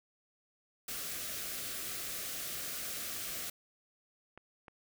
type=band-stop noise; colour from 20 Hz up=white; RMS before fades=-40 dBFS; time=0.88-3.5 s; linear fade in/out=5 ms; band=760 to 1100 Hz; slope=96 dB/octave
type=clicks; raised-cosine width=0.5 ms; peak=-35 dBFS; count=3; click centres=3.164 / 4.376 / 4.682 s
effects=none